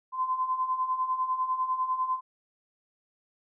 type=beating tone pair; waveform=sine; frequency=1022 / 1032 Hz; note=C6 / C6; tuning=-41 / -24 cents; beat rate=10 Hz; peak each=-33 / -27 dBFS; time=0.12-2.21 s; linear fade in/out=50 ms; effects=none